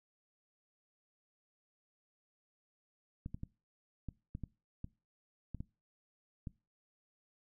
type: clicks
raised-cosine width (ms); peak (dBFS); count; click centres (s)
5; -29; 10; 3.261 / 3.345 / 3.434 / 4.087 / 4.351 / 4.437 / 4.844 / 5.547 / 5.605 / 6.472
effects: noise-tail reverb RT60 0.3 s tail -22 dB re dry